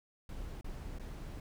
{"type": "noise with dropouts", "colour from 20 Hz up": "brown", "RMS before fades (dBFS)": -43, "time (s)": [0.29, 1.4], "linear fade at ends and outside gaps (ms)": 2, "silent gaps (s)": [[0.611, 0.644], [0.986, 0.996]], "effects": []}